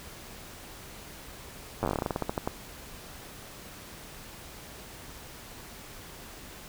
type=slowing click train; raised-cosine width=1 ms; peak=-14 dBFS; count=18; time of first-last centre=1.83-2.475 s; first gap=9 ms; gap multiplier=1.16; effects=pink hiss -46 dBFS RMS until 6.68 s